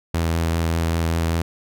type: tone with vibrato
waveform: sawtooth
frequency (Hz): 82.7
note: E2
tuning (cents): +6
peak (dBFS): -15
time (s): 0.14-1.42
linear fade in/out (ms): 5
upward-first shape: sine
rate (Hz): 5.1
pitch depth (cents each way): 14
effects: none